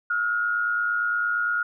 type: tone pair together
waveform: sine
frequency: 1318.5 / 1427.2 Hz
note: E6 / F6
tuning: 0 / +37 cents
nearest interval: minor second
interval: 137 cents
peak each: -31 / -22 dBFS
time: 0.1-1.63 s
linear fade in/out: 5 ms
effects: none